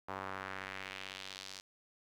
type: tone with band-pass filter sweep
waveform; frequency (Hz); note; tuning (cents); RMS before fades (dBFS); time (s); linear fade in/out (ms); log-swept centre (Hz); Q
sawtooth; 95.8; G2; -39; -45; 0.08-1.61; 10; 1000 to 5200; 1.6
effects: 11-bit